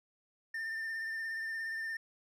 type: tone with vibrato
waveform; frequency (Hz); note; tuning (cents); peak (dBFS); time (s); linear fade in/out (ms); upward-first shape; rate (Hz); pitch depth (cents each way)
triangle; 1800; A6; +39; -34; 0.54-1.97; 5; triangle; 17; 28
effects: none